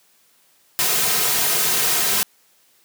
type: noise with comb filter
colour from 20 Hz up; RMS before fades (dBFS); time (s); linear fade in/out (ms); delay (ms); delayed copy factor
white; -19; 0.79-2.23; 0; 3.5; -0.6
effects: white hiss -58 dBFS RMS until 2.84 s + high-pass 150 Hz 12 dB/octave